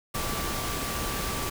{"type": "tone in noise", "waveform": "sine", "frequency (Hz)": 1162, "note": "D6", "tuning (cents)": -19, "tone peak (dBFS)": -37, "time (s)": [0.14, 1.5], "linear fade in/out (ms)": 10, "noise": "pink", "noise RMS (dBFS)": -31, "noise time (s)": [0.14, 1.5], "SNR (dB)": -9, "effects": []}